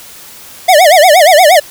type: tone with vibrato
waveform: square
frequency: 663 Hz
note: E5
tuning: 10 cents sharp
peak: -3 dBFS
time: 0.68-1.6 s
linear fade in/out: 10 ms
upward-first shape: sine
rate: 8.5 Hz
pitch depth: 230 cents each way
effects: white hiss -33 dBFS RMS until 1.7 s